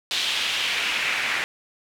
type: noise with band-pass filter sweep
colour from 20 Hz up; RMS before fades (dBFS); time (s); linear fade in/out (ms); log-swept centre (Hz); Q
pink; -25; 0.11-1.44; 0; 3500 to 2000; 2.3
effects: none